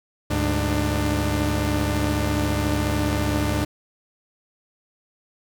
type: tone cluster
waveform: sawtooth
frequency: 73.7 / 104.1 / 297.9 Hz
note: D2 / G#2 / D4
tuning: +7 / +5 / +25 cents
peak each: -21 dBFS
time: 0.3-3.65 s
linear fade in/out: 10 ms
effects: none